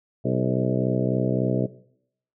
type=harmonic tone with a mistuned harmonic; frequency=63.6 Hz; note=C2; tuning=48 cents flat; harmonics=2 / 3 / 4 / 5 / 6 / 7 / 8 / 9 / 10; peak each=-26 / -28 / -29 / -30 / -31 / -31 / -32 / -33 / -33 dBFS; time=0.24-1.67 s; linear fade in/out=20 ms; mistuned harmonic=7; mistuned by=-37 cents; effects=noise-tail reverb RT60 0.7 s tail -18 dB re dry